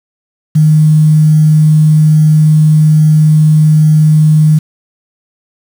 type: tone with quantisation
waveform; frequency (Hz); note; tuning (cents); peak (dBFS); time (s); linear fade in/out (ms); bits
sine; 154.2; D#3; -15; -3; 0.55-4.59; 10; 5
effects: none